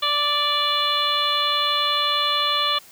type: harmonic tone with a mistuned harmonic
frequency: 586 Hz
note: D5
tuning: 4 cents flat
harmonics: 1 / 2 / 3 / 4 / 5 / 6 / 7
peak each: -32 / -23 / -33 / -32 / -26 / -23 / -29 dBFS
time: 0.02-2.79 s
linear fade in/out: 10 ms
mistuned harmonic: 6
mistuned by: -23 cents
effects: white hiss -48 dBFS RMS until 2.91 s